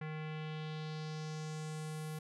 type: tone with low-pass filter sweep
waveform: square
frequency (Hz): 155.2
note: D#3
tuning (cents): -4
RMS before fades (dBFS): -42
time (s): 0.01-2.19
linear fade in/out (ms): 5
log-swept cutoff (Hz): 2100 to 12000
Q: 2.2
effects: none